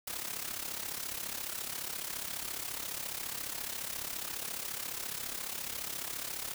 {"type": "noise with amplitude modulation", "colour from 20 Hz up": "white", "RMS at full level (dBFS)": -36, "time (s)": [0.07, 6.54], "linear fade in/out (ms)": 5, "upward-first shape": "sine", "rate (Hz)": 34.5, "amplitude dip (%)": 70, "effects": []}